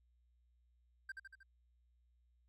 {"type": "tone with echo", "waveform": "triangle", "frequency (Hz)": 1571, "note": "G6", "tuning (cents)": 3, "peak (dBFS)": -40, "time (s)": [1.09, 1.12], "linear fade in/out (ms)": 5, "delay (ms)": 78, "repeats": 4, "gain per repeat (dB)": -4, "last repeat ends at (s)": 1.432, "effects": ["added 60 Hz sine -70 dBFS peak until 2.48 s"]}